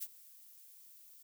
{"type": "noise with ADSR envelope", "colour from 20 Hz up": "violet", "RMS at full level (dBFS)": -39, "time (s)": [0, 1.23], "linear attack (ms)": 24, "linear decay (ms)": 46, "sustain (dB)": -19, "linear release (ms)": 11, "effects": []}